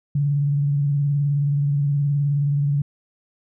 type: tone with vibrato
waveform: sine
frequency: 143.1 Hz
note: D3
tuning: 45 cents flat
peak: -17 dBFS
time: 0.15-2.82 s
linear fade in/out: 5 ms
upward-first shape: sine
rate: 19 Hz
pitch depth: 45 cents each way
effects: none